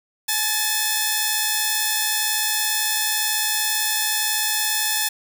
5% pulse tone pair together, 851.5 / 1781 Hz, G#5 / A6, +43 / +21 cents, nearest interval octave + minor second, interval 1278 cents, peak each -11 dBFS, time 0.28-5.09 s, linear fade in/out 10 ms, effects none

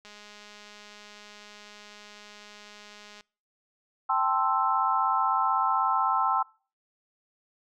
click train, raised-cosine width 0.2 ms, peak -31 dBFS, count 658, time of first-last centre 0.05-3.209 s, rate 208 Hz
sine chord, A minor seventh, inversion third, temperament equal, 784 / 880 / 1046.5 / 1318.5 Hz, G5 / A5 / C6 / E6, 0 / 0 / 0 / 0 cents, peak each -29 / -29 / -27 / -27 dBFS, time 4.09-6.43 s, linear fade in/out 10 ms
effects noise-tail reverb RT60 0.4 s tail -25 dB re dry

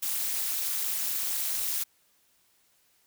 blue noise with amplitude modulation, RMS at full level -26 dBFS, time 0.02-1.84 s, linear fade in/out 10 ms, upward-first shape sine, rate 256 Hz, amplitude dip 100%, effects white hiss -67 dBFS RMS until 3.06 s

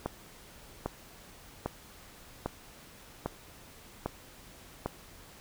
click train, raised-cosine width 1 ms, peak -17 dBFS, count 7, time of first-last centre 0.06-4.86 s, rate 1.25 Hz, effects pink hiss -53 dBFS RMS until 5.4 s

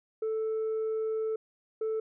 sine tone pair in turn, 440 / 440 Hz, A4 / A4, 0 / 0 cents, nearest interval unison, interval 0 cents, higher neither, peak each -26 dBFS, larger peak neither, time 0.22-1.36 / 1.81-2 s, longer first, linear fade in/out 5 ms, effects tanh soft clip ceiling -27 dBFS

